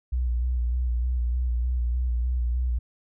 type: tone with vibrato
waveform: sine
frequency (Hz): 60.9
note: B1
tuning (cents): -24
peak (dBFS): -22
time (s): 0.12-2.79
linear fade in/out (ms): 10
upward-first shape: square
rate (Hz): 3.3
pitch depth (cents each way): 36
effects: none